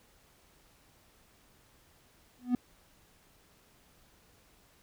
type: tone with exponential growth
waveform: triangle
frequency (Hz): 246.9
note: B3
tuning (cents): 0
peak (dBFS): -19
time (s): 2.39-2.55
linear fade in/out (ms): 2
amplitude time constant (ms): 33
effects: pink hiss -64 dBFS RMS until 4.82 s